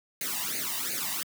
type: noise with flanger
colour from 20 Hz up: white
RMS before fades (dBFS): -32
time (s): 0.21-1.23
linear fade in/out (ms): 2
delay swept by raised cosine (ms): 0.45 to 1.08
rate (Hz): 2.8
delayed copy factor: +0.95
effects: high-pass 150 Hz 12 dB/octave